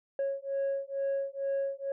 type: beating tone pair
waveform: sine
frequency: 549 / 551.2 Hz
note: C#5 / C#5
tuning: -17 / -10 cents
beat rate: 2.2 Hz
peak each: -31 dBFS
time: 0.19-1.92 s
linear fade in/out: 2 ms
effects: tanh soft clip ceiling -26 dBFS